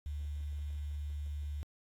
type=tone with quantisation; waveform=sine; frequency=73.42 Hz; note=D2; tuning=in tune; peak=-36 dBFS; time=0.06-1.63 s; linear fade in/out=0 ms; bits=10; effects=AAC 64 kbps